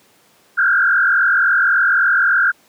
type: tone with frequency modulation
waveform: sine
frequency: 1500 Hz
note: F#6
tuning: 23 cents sharp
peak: -11 dBFS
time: 0.57-2.52 s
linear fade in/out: 20 ms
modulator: 43.6 Hz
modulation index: 2.8
effects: pink hiss -53 dBFS RMS until 2.68 s + high-pass 200 Hz 12 dB/octave